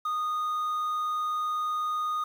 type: tone with quantisation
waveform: triangle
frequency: 1234 Hz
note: D#6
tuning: 15 cents flat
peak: -25 dBFS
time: 0.05-2.24 s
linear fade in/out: 5 ms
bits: 9
effects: none